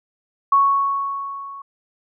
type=tone with level ramp; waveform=sine; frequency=1108.7 Hz; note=C#6; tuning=in tune; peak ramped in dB=-10 to -33 dBFS; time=0.52-1.62 s; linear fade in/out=5 ms; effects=none